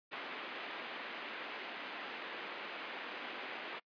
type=band-pass noise; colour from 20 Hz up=white; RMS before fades=-45 dBFS; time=0.11-3.8 s; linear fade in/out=20 ms; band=240 to 2900 Hz; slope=24 dB/octave; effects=noise-tail reverb RT60 0.1 s tail -25 dB re dry + resampled to 11025 Hz